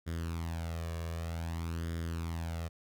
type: tone with flanger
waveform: sawtooth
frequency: 83.1 Hz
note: E2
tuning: 15 cents sharp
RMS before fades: -37 dBFS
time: 0.06-2.69 s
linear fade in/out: 20 ms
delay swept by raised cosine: 0.58 to 1.78 ms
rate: 0.53 Hz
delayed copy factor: +0.65
effects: none